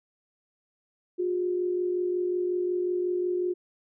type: tone pair together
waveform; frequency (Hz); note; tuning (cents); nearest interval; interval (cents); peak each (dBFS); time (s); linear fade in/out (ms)
sine; 358.2 / 403.7; F4 / G#4; +44 / -49; major second; 207; -25 / -35; 1.18-3.54; 20
effects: none